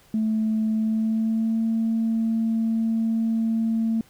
sine tone with pitch glide, 218.8 to 225.2 Hz, A3 to A3, -9 to +40 cents, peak -19 dBFS, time 0.14-4.01 s, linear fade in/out 2 ms, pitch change +49 cents, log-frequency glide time 0.73-1.64 s, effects tanh soft clip ceiling -16 dBFS + pink hiss -56 dBFS RMS until 4.09 s

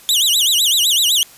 sawtooth tone with vibrato, 3351 Hz, G#7, 15 cents sharp, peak -9 dBFS, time 0.09-1.23 s, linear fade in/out 0 ms, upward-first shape sine, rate 7.9 Hz, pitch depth 290 cents each way, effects white hiss -43 dBFS RMS until 1.37 s + resampled to 32000 Hz

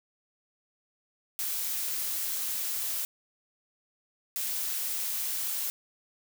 blue noise bursts at uneven times, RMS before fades -32 dBFS, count 2, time 1.39-3.05 / 4.36-5.7 s, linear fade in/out 0 ms, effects none

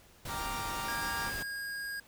pink noise, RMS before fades -41 dBFS, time 0.25-1.43 s, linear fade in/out 5 ms
40% pulse chord, G minor seventh, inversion none, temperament equal, 784 / 932.3 / 1174.7 / 1396.9 Hz, G5 / Bb5 / D6 / F6, 0 / 0 / 0 / 0 cents, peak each -44 / -39 / -40 / -43 dBFS, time 0.27-1.32 s, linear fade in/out 50 ms
square tone, 1631 Hz, G#6, 32 cents flat, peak -37 dBFS, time 0.88-2 s, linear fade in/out 5 ms
effects pink hiss -60 dBFS RMS until 2.07 s

